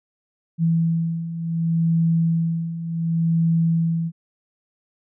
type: beating tone pair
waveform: sine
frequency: 164.81 / 165.49 Hz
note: E3 / E3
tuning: 0 / +7 cents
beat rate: 0.68 Hz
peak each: -24 / -19 dBFS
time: 0.58-4.12 s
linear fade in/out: 50 ms
effects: none